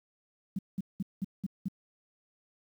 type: tone bursts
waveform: sine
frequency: 191.8 Hz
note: G3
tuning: 37 cents flat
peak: -29 dBFS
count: 6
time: 0.56-1.684 s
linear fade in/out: 5 ms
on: 29 ms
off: 190 ms
effects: 10-bit